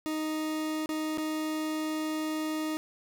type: tone with dropouts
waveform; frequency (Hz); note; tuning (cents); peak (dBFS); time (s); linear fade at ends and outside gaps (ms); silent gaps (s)
40% pulse; 311.1; D#4; 0; -29; 0.06-2.77; 0; 0.859-0.891 / 1.174-1.182
effects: none

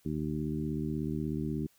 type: harmonic tone with a mistuned harmonic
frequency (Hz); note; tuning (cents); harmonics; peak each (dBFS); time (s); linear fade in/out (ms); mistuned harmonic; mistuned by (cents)
76.4; D#2; -31; 1 / 2 / 3 / 4 / 5; -41 / -35 / -36 / -37 / -41; 0.05-1.67; 10; 1; -20
effects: white hiss -67 dBFS RMS until 1.78 s

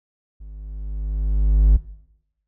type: tone with level ramp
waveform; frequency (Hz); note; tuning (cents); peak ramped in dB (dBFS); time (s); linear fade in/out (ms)
triangle; 51; G#1; -31; -33 to -5; 0.4-1.77; 10
effects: noise-tail reverb RT60 0.8 s tail -19 dB re dry + tanh soft clip ceiling -1 dBFS

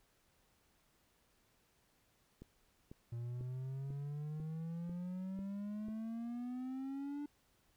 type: click train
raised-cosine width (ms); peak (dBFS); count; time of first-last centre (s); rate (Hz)
3; -38; 8; 2.42-5.885; 2.02
type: exponential sweep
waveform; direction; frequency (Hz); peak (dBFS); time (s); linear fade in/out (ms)
triangle; up; 116.54 to 293.7; -38; 3.12-7.26; 5
effects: pink hiss -74 dBFS RMS until 7.76 s

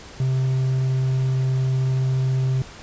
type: tone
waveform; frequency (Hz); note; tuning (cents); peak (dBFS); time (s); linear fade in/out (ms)
triangle; 130.81; C3; 0; -16; 0.2-2.62; 2
effects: pink hiss -41 dBFS RMS until 2.82 s + resampled to 16000 Hz

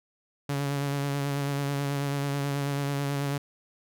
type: tone with vibrato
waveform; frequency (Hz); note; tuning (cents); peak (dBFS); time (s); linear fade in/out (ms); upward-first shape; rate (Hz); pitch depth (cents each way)
sawtooth; 141.1; C#3; +31; -23; 0.49-3.38; 5; sine; 9.2; 25
effects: none

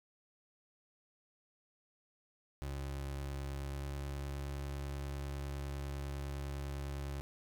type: tone with pitch glide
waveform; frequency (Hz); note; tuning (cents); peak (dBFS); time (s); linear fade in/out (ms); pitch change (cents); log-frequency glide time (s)
30% pulse; 69.1 to 69.98; C#2 to C#2; -5 to +17; -36; 2.62-7.21; 0; +22; 3.19-4.69
effects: none

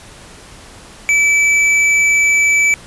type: tone with hard clipping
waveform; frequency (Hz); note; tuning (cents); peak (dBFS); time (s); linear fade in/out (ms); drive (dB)
sine; 2307; D7; -31; -11; 1.09-2.74; 0; 13
effects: pink hiss -38 dBFS RMS until 2.86 s + resampled to 24000 Hz

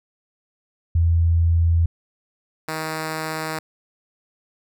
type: tone pair in turn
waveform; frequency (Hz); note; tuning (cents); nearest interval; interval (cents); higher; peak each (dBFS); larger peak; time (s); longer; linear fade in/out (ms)
sine / 5% pulse; 83.7 / 158; E2 / D#3; +27 / +27; major seventh; 1100; second; -14; neither; 0.95-1.86 / 2.68-3.59; neither; 5
effects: none

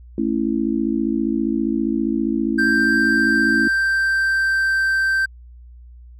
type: chord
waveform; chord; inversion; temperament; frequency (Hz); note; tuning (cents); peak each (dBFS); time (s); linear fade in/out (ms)
sine; A major; none; just; 220 / 275 / 330; A3 / C#4 / E4; 0 / -14 / +2; -22; 0.18-3.68; 2
type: tone with pitch glide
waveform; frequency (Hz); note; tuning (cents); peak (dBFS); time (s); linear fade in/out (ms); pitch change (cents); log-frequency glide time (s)
triangle; 1574 to 1561.3; G6 to G6; +7 to -7; -14; 2.58-5.26; 10; -14; 2.99-4.95
effects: added 60 Hz sine -39 dBFS peak until 6.19 s

